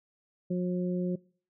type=harmonic tone; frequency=180 Hz; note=F#3; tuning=47 cents flat; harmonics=1 / 2 / 3; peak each=-28 / -34 / -38 dBFS; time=0.5-1.16 s; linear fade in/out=10 ms; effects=noise-tail reverb RT60 0.5 s tail -25 dB re dry